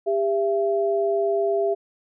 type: tone pair together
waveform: sine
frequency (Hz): 399.5 / 671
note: G4 / E5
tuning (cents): +33 / +31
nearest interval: major sixth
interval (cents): 898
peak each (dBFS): -21 / -23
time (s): 0.06-1.75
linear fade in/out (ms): 20
effects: none